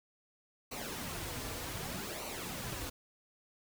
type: noise with flanger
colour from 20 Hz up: pink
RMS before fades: -41 dBFS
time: 0.71-2.9 s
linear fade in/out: 10 ms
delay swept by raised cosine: 0.58 to 5.58 ms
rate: 0.65 Hz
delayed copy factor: -0.65
effects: none